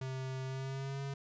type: tone with pitch glide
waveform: square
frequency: 131.4 to 138.25 Hz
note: C3 to C#3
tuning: +8 to -4 cents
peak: -38 dBFS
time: 0.01-1.14 s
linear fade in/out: 5 ms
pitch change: +88 cents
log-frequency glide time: 0.45-1.02 s
effects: resampled to 16000 Hz